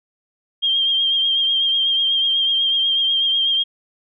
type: tone with vibrato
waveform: sine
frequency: 3200 Hz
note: G7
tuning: 35 cents sharp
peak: -15 dBFS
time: 0.62-3.64 s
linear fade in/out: 20 ms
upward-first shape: triangle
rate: 8.1 Hz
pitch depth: 39 cents each way
effects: none